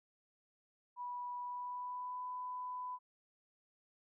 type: tone with pitch glide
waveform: sine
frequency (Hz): 980 to 998.9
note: B5 to B5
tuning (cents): -14 to +19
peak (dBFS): -40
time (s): 0.96-2.99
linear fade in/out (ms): 50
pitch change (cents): +33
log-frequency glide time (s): 1.39-2.24
effects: none